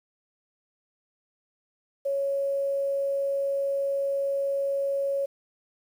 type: tone with quantisation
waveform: sine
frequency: 554.4 Hz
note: C#5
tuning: in tune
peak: -24 dBFS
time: 2.05-5.26 s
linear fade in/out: 10 ms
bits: 9
effects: none